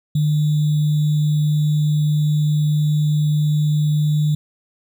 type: tone with sample-and-hold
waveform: sine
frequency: 150.8 Hz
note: D3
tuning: 46 cents sharp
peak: -14 dBFS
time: 0.15-4.35 s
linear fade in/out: 5 ms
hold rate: 3675 Hz
effects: none